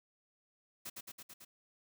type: noise with echo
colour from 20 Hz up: white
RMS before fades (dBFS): -44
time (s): 0.85-0.9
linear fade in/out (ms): 10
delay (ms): 110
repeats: 5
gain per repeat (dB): -2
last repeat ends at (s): 1.45
effects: none